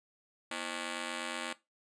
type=ring-modulated tone; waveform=5% pulse; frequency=285.5 Hz; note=D4; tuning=49 cents flat; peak=-22 dBFS; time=0.51-1.53 s; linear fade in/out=5 ms; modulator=44.1 Hz; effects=noise-tail reverb RT60 0.2 s tail -17 dB re dry + resampled to 22050 Hz